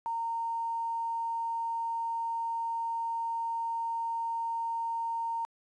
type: tone with quantisation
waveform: sine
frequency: 920 Hz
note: A#5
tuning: 23 cents flat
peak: -30 dBFS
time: 0.06-5.45 s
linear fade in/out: 0 ms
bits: 10
effects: resampled to 24000 Hz